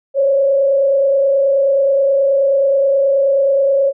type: tone with frequency modulation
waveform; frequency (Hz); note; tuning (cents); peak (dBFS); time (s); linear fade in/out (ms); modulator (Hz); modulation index
sine; 550; C#5; -14; -10; 0.14-3.93; 50; 29.4; 0.51
effects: none